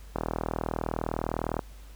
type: click train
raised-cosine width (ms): 1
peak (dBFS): -14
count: 58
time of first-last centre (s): 0.16-1.592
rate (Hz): 39.8
effects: added 50 Hz sine -44 dBFS peak until 1.95 s + pink hiss -56 dBFS RMS until 1.95 s